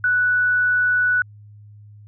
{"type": "tone", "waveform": "sine", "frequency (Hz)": 1480, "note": "F#6", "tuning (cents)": 0, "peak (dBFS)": -15, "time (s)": [0.04, 1.22], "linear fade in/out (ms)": 2, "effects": ["added 104 Hz sine -41 dBFS peak until 2.07 s"]}